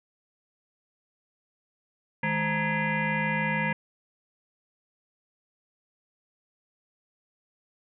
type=tone with frequency modulation; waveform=sine; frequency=939 Hz; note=A#5; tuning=12 cents sharp; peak=-24 dBFS; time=2.23-3.73 s; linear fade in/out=5 ms; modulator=365 Hz; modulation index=3.8; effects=none